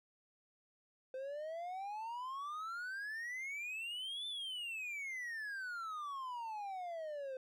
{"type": "exponential two-way sweep", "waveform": "triangle", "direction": "up then down", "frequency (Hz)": [513, 3559, 513], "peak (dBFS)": -39, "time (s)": [1.14, 7.37], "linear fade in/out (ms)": 2, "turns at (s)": 4.27, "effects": []}